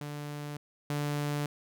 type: tone pair in turn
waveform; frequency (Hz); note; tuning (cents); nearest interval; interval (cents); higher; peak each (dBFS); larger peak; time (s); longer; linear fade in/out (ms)
sawtooth; 146.83 / 146.31; D3 / D3; 0 / -6; unison; 6; first; -33 / -26; second; 0.01-0.57 / 0.9-1.46; neither; 2
effects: none